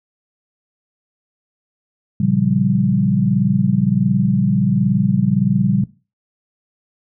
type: chord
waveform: sine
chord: G half-diminished seventh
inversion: first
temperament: equal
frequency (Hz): 116.54 / 138.59 / 174.61 / 196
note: Bb2 / Db3 / F3 / G3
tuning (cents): 0 / 0 / 0 / 0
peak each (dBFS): -22 / -18 / -19 / -17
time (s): 2.2-5.84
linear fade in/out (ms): 5
effects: noise-tail reverb RT60 0.3 s tail -17 dB re dry